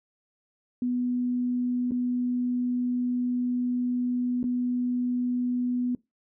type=tone with dropouts; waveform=sine; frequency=246.9 Hz; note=B3; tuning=in tune; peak=-24 dBFS; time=0.82-5.95 s; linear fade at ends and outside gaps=2 ms; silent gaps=1.91-1.918 / 4.43-4.44 s; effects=noise-tail reverb RT60 0.2 s tail -21 dB re dry